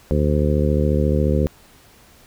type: harmonic tone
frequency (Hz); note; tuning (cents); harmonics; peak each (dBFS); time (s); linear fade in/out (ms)
74.2; D2; +18; 1 / 2 / 3 / 4 / 5 / 6 / 7; -19 / -21 / -23 / -28 / -26 / -26 / -25; 0.11-1.47; 0
effects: pink hiss -50 dBFS RMS until 2.26 s